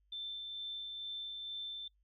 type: tone with tremolo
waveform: sine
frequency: 3548 Hz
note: A7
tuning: 14 cents sharp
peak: -39 dBFS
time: 0.12-1.88 s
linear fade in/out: 5 ms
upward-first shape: sine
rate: 2.2 Hz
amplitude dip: 25%
effects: noise-tail reverb RT60 0.1 s tail -22 dB re dry + added 50 Hz sine -70 dBFS peak until 2.03 s